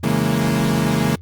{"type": "chord", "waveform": "35% pulse", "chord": "A# half-diminished seventh", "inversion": "first", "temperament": "equal", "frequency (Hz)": [138.59, 164.81, 207.7, 233.1], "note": ["C#3", "E3", "G#3", "A#3"], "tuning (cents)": [0, 0, 0, 0], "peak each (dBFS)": -20, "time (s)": [0.03, 1.16], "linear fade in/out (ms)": 10, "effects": ["added 87 Hz sine -35 dBFS peak until 1.21 s", "Opus 24 kbps"]}